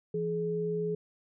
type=tone pair together; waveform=sine; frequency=168.3 / 423.1 Hz; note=E3 / G#4; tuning=+36 / +32 cents; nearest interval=octave + major third; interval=1596 cents; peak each=-34 / -30 dBFS; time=0.14-0.95 s; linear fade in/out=5 ms; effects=none